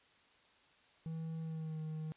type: tone with pitch glide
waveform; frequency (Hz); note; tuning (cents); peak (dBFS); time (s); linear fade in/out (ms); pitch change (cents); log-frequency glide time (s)
triangle; 161.8 to 156.56; E3 to D#3; -32 to +11; -37; 1.06-2.12; 0; -57; 1.41-1.8
effects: white hiss -67 dBFS RMS until 2.16 s + resampled to 8000 Hz